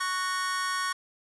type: chord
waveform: 45% pulse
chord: F# major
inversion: second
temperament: just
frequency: 1110 / 1480 / 1850 Hz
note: C#6 / F#6 / A#6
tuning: +2 / 0 / -14 cents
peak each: -30 / -34 / -34 dBFS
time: 0-0.93 s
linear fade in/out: 10 ms
effects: resampled to 24000 Hz + 9-bit